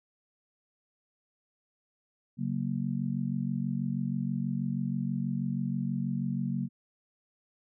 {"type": "chord", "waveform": "sine", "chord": "F# major", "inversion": "second", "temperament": "just", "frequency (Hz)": [138.75, 185, 231.2], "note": ["C#3", "F#3", "A#3"], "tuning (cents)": [2, 0, -14], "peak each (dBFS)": -33, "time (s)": [2.37, 6.69], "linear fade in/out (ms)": 50, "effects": []}